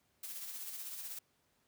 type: noise with tremolo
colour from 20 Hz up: blue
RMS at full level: -43 dBFS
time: 0.23-1.19 s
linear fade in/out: 5 ms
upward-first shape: sine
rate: 16 Hz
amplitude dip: 40%
effects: pink hiss -75 dBFS RMS until 1.67 s + high-pass 80 Hz 12 dB/octave